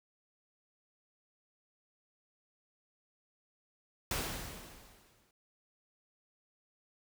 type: noise with exponential decay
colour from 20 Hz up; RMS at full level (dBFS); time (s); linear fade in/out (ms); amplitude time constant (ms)
pink; -33; 4.11-5.31; 2; 260
effects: none